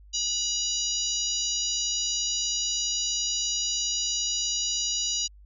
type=harmonic tone with a mistuned harmonic; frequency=969 Hz; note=B5; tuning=33 cents flat; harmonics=3 / 4 / 5 / 6 / 7; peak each=-33 / -33 / -32 / -31 / -31 dBFS; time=0.13-5.28 s; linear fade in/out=20 ms; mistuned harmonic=5; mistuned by=-16 cents; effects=added 50 Hz sine -48 dBFS peak until 5.45 s